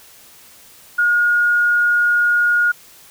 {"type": "tone", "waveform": "sine", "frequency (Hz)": 1434, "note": "F6", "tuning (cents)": 45, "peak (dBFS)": -12, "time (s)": [0.98, 2.72], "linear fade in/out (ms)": 10, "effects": ["white hiss -45 dBFS RMS until 3.1 s"]}